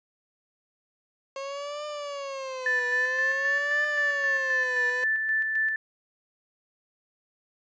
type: tone with vibrato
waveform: 30% pulse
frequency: 541 Hz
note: C#5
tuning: 42 cents flat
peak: -30 dBFS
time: 1.36-5.04 s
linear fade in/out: 2 ms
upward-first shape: triangle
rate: 0.5 Hz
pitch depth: 180 cents each way
type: tone with tremolo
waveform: sine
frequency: 1760 Hz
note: A6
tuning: in tune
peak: -22 dBFS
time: 2.66-5.76 s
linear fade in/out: 2 ms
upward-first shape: square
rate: 3.8 Hz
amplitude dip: 35%
effects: resampled to 16000 Hz